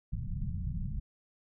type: low-pass noise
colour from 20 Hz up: pink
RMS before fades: -35 dBFS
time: 0.12-1 s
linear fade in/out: 10 ms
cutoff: 190 Hz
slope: 48 dB/octave
effects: none